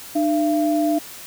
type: tone pair together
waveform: sine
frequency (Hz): 302 / 678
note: D4 / E5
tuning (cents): +48 / +49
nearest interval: octave + major second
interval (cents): 1401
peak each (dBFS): -18 / -21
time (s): 0.15-0.99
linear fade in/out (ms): 10
effects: white hiss -38 dBFS RMS until 1.26 s